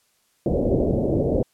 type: low-pass noise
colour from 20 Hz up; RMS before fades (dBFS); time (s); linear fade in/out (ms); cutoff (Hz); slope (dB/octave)
white; -21; 0.46-1.43; 2; 590; 48
effects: white hiss -65 dBFS RMS until 1.53 s + low-pass 12000 Hz 12 dB/octave